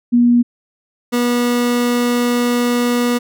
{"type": "tone pair in turn", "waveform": ["sine", "30% pulse"], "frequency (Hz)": [240.4, 242.2], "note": ["B3", "B3"], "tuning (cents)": [-46, -34], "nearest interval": "unison", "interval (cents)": 12, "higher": "second", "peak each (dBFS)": [-8, -11], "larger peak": "first", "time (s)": [[0.12, 0.43], [1.12, 3.19]], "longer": "second", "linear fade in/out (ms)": 20, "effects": []}